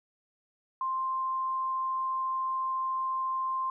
sine tone, 1049 Hz, C6, 4 cents sharp, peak -28 dBFS, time 0.81-3.7 s, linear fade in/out 2 ms, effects none

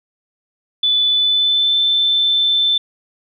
sine tone with pitch glide, 3483 to 3536 Hz, A7 to A7, -18 to +8 cents, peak -12 dBFS, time 0.83-2.78 s, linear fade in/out 5 ms, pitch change +26 cents, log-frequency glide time 1.09-1.78 s, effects none

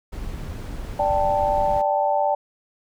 brown noise, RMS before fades -31 dBFS, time 0.12-1.82 s, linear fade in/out 10 ms
sine chord, D suspended fourth, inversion none, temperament just, 587.3 / 783.1 / 881 Hz, D5 / G5 / A5, 0 / -2 / +2 cents, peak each -22 / -22 / -23 dBFS, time 0.99-2.35 s, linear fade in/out 5 ms
effects none

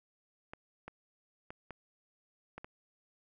clicks, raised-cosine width 0.5 ms, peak -29 dBFS, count 6, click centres 0.535 / 0.88 / 1.505 / 1.707 / 2.58 / 2.645 s, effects none

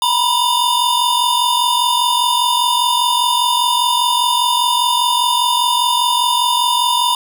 square tone cluster, 952 / 997 / 3605 Hz, A#5 / B5 / A7, +36 / +16 / +41 cents, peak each -18 dBFS, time 0.02-7.15 s, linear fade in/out 2 ms, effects none

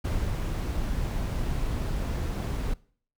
brown noise with ADSR envelope, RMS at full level -27 dBFS, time 0.04-2.74 s, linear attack 12 ms, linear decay 230 ms, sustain -2 dB, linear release 7 ms, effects noise-tail reverb RT60 0.5 s tail -22 dB re dry

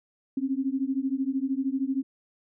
sine beating tone pair, 261.6 / 274.6 Hz, C4 / C#4, 0 / -16 cents, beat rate 13 Hz, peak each -28 dBFS, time 0.37-2.03 s, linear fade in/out 5 ms, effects none

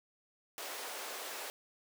pink high-pass noise, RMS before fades -43 dBFS, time 0.58-1.5 s, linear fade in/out 0 ms, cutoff 420 Hz, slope 24 dB/octave, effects none

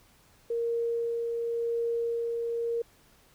sine tone with tremolo, 466.2 Hz, A#4, in tune, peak -26 dBFS, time 0.5-2.82 s, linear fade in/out 5 ms, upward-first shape sine, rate 0.92 Hz, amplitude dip 25%, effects pink hiss -61 dBFS RMS until 3.34 s

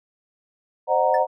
sine chord, C half-diminished seventh, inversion none, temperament equal with one note detuned, 523.3 / 610.5 / 740 / 932.3 Hz, C5 / Eb5 / Gb5 / Bb5, 0 / -33 / 0 / 0 cents, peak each -22 dBFS, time 0.87-1.27 s, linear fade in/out 50 ms
triangle tone with exponential decay, 1756 Hz, A6, 4 cents flat, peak -24 dBFS, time 1.14-1.22 s, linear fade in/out 5 ms, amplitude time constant 16 ms
effects none

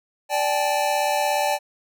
square chord, D suspended fourth, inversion none, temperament equal with one note detuned, 587.3 / 784 / 860.9 Hz, D5 / G5 / A5, 0 / 0 / -38 cents, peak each -25 dBFS, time 0.29-1.59 s, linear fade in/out 50 ms, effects none

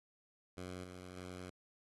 10% pulse tone with level steps, 91.1 Hz, F#2, 26 cents flat, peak -36 / -41 / -38 dBFS, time 0.57-1.5 s, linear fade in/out 5 ms, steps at 0.84 / 1.17 s, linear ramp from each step 2 ms, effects AAC 32 kbps

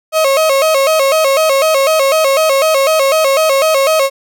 35% pulse tone with vibrato, 587.3 Hz, D5, in tune, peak -7 dBFS, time 0.12-4.1 s, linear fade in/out 50 ms, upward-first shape square, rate 4 Hz, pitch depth 130 cents each way, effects none

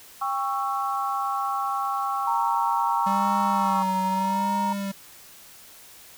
sine chord, C# diminished, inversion second, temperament just, 798.3 / 1108.7 / 1330.5 Hz, G5 / C#6 / E6, +31 / 0 / +16 cents, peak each -28 / -27 / -31 dBFS, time 0.21-3.83 s, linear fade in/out 10 ms
sine tone with pitch glide, 926 to 935.7 Hz, A#5 to A#5, -12 to +6 cents, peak -23 dBFS, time 2.27-4.73 s, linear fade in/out 5 ms, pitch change +18 cents, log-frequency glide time 2.37-4.26 s
square tone with vibrato, 195.3 Hz, G3, 6 cents flat, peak -28 dBFS, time 3.06-4.92 s, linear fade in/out 10 ms, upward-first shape sine, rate 0.81 Hz, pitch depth 57 cents each way
effects white hiss -48 dBFS RMS until 6.17 s

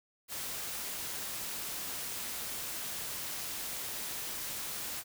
white noise, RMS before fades -39 dBFS, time 0.28-5.04 s, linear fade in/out 50 ms, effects none

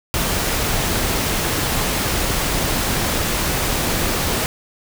pink noise, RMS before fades -20 dBFS, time 0.14-4.46 s, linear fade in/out 0 ms, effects none

